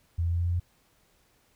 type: tone with pitch steps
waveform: sine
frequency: 84.3 / 84.98 / 85.67 / 86.37 / 87.07 / 87.78 Hz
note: E2 / F2 / F2 / F2 / F2 / F2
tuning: +39 / -47 / -33 / -19 / -5 / +9 cents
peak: -24 dBFS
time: 0.18-0.6 s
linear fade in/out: 10 ms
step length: 70 ms
effects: pink hiss -66 dBFS RMS until 1.55 s